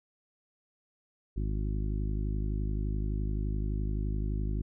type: harmonic tone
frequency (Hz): 51.7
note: G#1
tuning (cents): -7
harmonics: 1 / 2 / 3 / 4 / 5 / 6 / 7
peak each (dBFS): -30 / -36 / -40 / -42 / -44 / -46 / -47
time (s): 1.36-4.62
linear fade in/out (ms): 10
effects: none